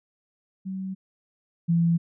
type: tone pair in turn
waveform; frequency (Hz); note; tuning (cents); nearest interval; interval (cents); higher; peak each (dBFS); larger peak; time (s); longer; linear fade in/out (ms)
sine; 190 / 168.51; F#3 / E3; +46 / +38; major second; 208; first; -29 / -18; second; 0.65-0.95 / 1.68-1.98; neither; 20
effects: none